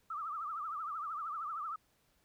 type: tone with vibrato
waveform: sine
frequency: 1244.5 Hz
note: D#6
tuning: in tune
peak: -37 dBFS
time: 0.1-1.76 s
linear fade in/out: 5 ms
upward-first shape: triangle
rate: 13 Hz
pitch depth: 160 cents each way
effects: pink hiss -73 dBFS RMS until 2.24 s

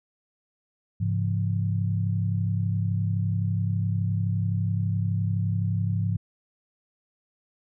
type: tone cluster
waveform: sine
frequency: 103.4 / 135.2 / 170.7 Hz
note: G#2 / C#3 / F3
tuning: -7 / -43 / -39 cents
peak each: -24 / -32 / -29 dBFS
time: 1-6.17 s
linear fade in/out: 10 ms
effects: none

